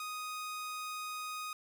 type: tone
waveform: sawtooth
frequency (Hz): 1246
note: D#6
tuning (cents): +2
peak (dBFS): -35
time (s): 0-1.53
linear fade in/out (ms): 2
effects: none